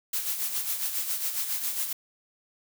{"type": "noise with tremolo", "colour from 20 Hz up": "blue", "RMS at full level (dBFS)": -28, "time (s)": [0.13, 1.93], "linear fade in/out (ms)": 5, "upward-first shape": "sine", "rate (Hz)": 7.3, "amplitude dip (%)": 55, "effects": []}